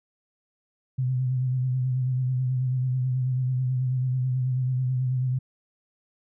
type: tone with vibrato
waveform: sine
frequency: 128 Hz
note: C3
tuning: 38 cents flat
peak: -22 dBFS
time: 0.98-5.39 s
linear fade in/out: 10 ms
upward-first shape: sine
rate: 9.2 Hz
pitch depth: 39 cents each way
effects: none